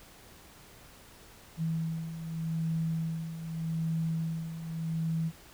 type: beating tone pair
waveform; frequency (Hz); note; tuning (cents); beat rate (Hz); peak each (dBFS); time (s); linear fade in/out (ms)
sine; 161.9 / 162.73; E3 / E3; -31 / -22; 0.83; -37 / -31; 1.57-5.32; 50
effects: pink hiss -54 dBFS RMS until 5.53 s